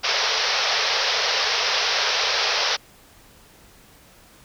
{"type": "band-pass noise", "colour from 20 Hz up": "white", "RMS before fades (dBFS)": -22, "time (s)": [0.03, 2.77], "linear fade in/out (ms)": 20, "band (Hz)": [410, 5700], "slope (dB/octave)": 96, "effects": ["pink hiss -51 dBFS RMS until 4.44 s"]}